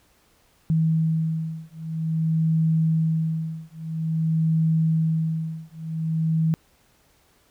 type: beating tone pair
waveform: sine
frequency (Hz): 160.4 / 160.9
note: E3 / E3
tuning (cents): -47 / -42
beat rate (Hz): 0.5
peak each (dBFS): -23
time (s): 0.7-6.54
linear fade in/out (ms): 0
effects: pink hiss -61 dBFS RMS until 7.5 s